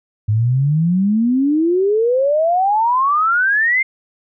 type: exponential sweep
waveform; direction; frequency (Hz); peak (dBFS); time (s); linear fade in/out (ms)
sine; up; 102.9 to 2134; -12; 0.28-3.83; 10
effects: none